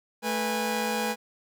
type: tone cluster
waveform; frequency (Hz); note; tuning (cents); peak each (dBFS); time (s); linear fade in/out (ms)
sawtooth; 218.7 / 491.4 / 819; A3 / B4 / G#5; -10 / -9 / -24; -27; 0.22-1.16; 50
effects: none